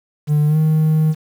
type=tone with pitch glide; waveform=triangle; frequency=149.3 to 156.18 Hz; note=D3 to D#3; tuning=+29 to +7 cents; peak=-9 dBFS; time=0.27-1.15 s; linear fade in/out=50 ms; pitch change=+78 cents; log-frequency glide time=0.47-0.57 s; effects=tanh soft clip ceiling -5 dBFS + 7-bit